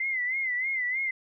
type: tone with vibrato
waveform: sine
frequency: 2053 Hz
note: C7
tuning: 33 cents flat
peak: -26 dBFS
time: 0-1.11 s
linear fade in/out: 5 ms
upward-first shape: sine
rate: 3.2 Hz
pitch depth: 88 cents each way
effects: none